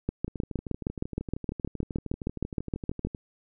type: two click trains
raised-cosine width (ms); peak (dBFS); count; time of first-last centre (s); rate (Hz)
3; -22 / -14; 38 / 20; 0.28-3.148 / 0.09-3.05; 12.9 / 6.42
effects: none